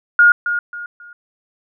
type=tone with echo; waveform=sine; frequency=1427 Hz; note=F6; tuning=37 cents sharp; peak=-6 dBFS; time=0.19-0.32 s; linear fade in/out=2 ms; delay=270 ms; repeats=3; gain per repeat=-10 dB; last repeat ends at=1.13 s; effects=none

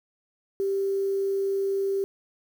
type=tone with quantisation; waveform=sine; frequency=392 Hz; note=G4; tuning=in tune; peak=-23 dBFS; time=0.6-2.04 s; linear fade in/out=0 ms; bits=8; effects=none

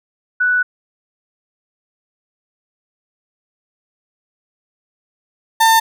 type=tone pair in turn; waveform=sine / 35% pulse; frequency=1482 / 898.4 Hz; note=F#6 / A5; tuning=+2 / +36 cents; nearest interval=major sixth; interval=866 cents; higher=first; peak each=-12 / -7 dBFS; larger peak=second; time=0.4-0.63 / 5.6-5.8 s; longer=first; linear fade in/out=10 ms; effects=none

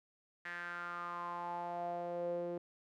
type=tone with band-pass filter sweep; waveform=sawtooth; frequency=173.9 Hz; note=F3; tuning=7 cents flat; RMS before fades=-41 dBFS; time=0.45-2.58 s; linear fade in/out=5 ms; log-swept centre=1800 to 430 Hz; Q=5.8; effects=none

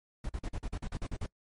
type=noise bursts; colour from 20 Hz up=brown; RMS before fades=-35 dBFS; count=11; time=0.24-1.263 s; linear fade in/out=5 ms; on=53 ms; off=44 ms; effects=noise-tail reverb RT60 0.1 s tail -23 dB re dry + MP3 48 kbps

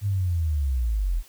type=linear sweep; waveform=sine; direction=down; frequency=103.83 to 37.9 Hz; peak=-21 dBFS; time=0.01-1.23 s; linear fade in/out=50 ms; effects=white hiss -53 dBFS RMS until 1.28 s

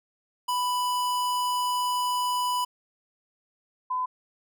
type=tone pair in turn; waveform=square / sine; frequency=991 / 1012.4 Hz; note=B5 / B5; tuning=+6 / +43 cents; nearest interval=unison; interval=37 cents; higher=second; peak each=-25 dBFS; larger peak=neither; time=0.48-2.65 / 3.9-4.06 s; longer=first; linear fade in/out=10 ms; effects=none

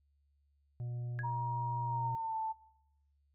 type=harmonic tone; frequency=121.2 Hz; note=B2; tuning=32 cents flat; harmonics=1 / 3 / 5 / 6; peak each=-37 / -59 / -61 / -65 dBFS; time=0.8-2.15 s; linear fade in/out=0 ms
type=tone with exponential decay; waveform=sine; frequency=1661.2 Hz; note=G#6; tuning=in tune; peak=-36 dBFS; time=1.19-1.32 s; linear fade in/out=0 ms; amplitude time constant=27 ms
type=tone with pitch glide; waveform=sine; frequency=947 to 883.6 Hz; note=A#5 to A5; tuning=+27 to +7 cents; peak=-34 dBFS; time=1.23-2.53 s; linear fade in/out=20 ms; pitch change=-120 cents; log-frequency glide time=1.84-2.38 s
effects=noise-tail reverb RT60 0.7 s tail -18 dB re dry + added 71 Hz sine -70 dBFS peak until 3.34 s

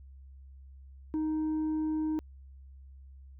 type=tone with tanh clipping; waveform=sine; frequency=311.1 Hz; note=D#4; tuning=in tune; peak=-29 dBFS; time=1.14-2.19 s; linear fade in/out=0 ms; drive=3 dB; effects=added 67 Hz sine -48 dBFS peak until 3.39 s

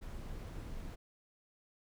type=noise; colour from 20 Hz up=brown; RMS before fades=-44 dBFS; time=0.01-0.96 s; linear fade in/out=20 ms; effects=none

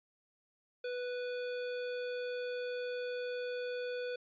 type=tone; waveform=square; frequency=493.9 Hz; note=B4; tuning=in tune; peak=-37 dBFS; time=0.84-4.16 s; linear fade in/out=5 ms; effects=resampled to 11025 Hz

